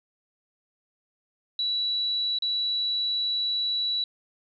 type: tone with dropouts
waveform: sine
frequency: 3931 Hz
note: B7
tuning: 9 cents flat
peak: -24 dBFS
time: 1.59-4.04 s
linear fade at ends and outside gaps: 2 ms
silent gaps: 2.387-2.422 s
effects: none